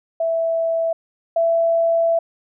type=tone pair in turn; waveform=sine; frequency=659.3 / 666.2 Hz; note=E5 / E5; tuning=0 / +18 cents; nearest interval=unison; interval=18 cents; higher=second; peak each=-17 / -14 dBFS; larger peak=second; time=0.2-0.93 / 1.36-2.19 s; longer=second; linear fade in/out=5 ms; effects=none